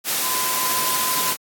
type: tone in noise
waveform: sine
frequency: 1020 Hz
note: C6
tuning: 44 cents flat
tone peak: -26 dBFS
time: 0.21-1.35 s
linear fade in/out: 50 ms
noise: white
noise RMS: -22 dBFS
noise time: 0.04-1.37 s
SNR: -7 dB
effects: high-pass 150 Hz 12 dB/octave + AAC 64 kbps